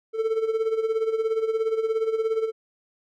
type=tone with tremolo; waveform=triangle; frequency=444.7 Hz; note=A4; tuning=18 cents sharp; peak=-17 dBFS; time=0.13-2.52 s; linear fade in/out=50 ms; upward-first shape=sine; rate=17 Hz; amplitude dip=70%; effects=none